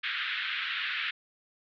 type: band-pass noise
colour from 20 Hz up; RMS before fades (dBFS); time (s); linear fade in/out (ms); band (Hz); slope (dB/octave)
pink; -33; 0.03-1.11; 10; 1400 to 3700; 48
effects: none